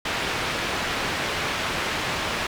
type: low-pass noise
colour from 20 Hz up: white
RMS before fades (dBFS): -27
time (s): 0.05-2.47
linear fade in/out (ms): 5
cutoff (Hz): 2700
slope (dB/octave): 12
effects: none